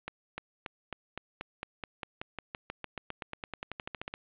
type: accelerating click train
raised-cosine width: 0.3 ms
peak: -20 dBFS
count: 28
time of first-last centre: 0.08-4.139 s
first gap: 300 ms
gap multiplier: 0.94
effects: resampled to 8000 Hz + 8-bit